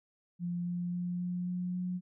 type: tone with pitch steps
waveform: sine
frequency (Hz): 174.61 / 175.82 / 177.05 / 178.28 / 179.52 / 180.77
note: F3 / F3 / F3 / F3 / F3 / F#3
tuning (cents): 0 / +12 / +24 / +36 / +48 / -40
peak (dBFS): -32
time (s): 0.39-2.01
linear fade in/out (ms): 50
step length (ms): 270
effects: none